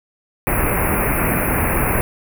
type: band-stop noise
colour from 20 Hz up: pink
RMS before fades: -18 dBFS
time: 0.47-2.01 s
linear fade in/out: 0 ms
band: 2600 to 9700 Hz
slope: 96 dB/octave
effects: none